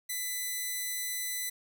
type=tone; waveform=5% pulse; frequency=1999 Hz; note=B6; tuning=20 cents sharp; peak=-22 dBFS; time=0.09-1.5 s; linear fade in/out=10 ms; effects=none